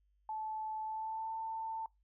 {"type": "tone with pitch glide", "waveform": "sine", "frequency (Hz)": [870, 892.4], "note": ["A5", "A5"], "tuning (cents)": [-20, 24], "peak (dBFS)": -37, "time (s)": [0.29, 1.86], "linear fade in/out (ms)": 2, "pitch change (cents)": 44, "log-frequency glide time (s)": [0.82, 1.33], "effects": ["noise-tail reverb RT60 0.2 s tail -24 dB re dry", "added 50 Hz sine -70 dBFS peak until 2.03 s"]}